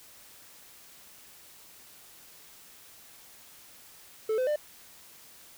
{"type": "tone with pitch steps", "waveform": "triangle", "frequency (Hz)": [437.4, 511.2, 597.5], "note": ["A4", "C5", "D5"], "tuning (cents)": [-10, -40, 30], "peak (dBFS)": -23, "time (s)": [4.29, 4.56], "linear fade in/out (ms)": 5, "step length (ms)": 90, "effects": ["white hiss -53 dBFS RMS until 5.57 s"]}